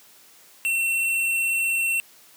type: tone with tanh clipping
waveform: sine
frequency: 2709 Hz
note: E7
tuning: 47 cents sharp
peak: -22 dBFS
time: 0.65-2 s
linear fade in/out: 0 ms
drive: 17 dB
effects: white hiss -52 dBFS RMS until 2.36 s + high-pass 150 Hz 12 dB/octave